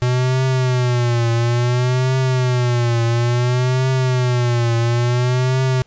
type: tone with vibrato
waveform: square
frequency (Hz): 123.47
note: B2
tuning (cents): 0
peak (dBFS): -15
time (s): 0.02-5.82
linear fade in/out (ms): 0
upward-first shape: triangle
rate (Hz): 0.58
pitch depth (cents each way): 110
effects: pink hiss -57 dBFS RMS until 5.86 s + resampled to 16000 Hz